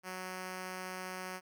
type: tone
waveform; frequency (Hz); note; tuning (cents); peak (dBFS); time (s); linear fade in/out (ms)
5% pulse; 185; F#3; 0; -29; 0.03-1.41; 50
effects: none

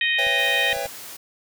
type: harmonic tone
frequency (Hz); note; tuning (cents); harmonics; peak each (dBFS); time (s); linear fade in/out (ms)
622.3; D#5; 0; 3 / 4 / 5 / 6; -22 / -24 / -26 / -28; 0.01-0.73; 2
type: chord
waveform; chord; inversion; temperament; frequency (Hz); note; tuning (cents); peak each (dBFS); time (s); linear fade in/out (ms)
square; C# half-diminished seventh; third; just; 498.9 / 554.4 / 665.2 / 798.3; B4 / C#5 / E5 / G5; +17 / 0 / +16 / +31; -33 / -31 / -33 / -31; 0.18-0.87; 10
type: clicks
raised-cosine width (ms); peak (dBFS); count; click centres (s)
5; -31; 4; 0.268 / 0.731 / 0.765 / 0.857
type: high-pass noise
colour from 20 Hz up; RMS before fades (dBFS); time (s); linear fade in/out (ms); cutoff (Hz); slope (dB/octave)
white; -38; 0.38-1.17; 10; 120; 12
effects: none

